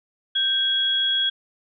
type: tone pair together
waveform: sine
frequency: 1568 / 3322 Hz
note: G6 / G#7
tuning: 0 / 0 cents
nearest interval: octave + minor second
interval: 1300 cents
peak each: -29 / -19 dBFS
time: 0.35-1.3 s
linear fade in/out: 10 ms
effects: none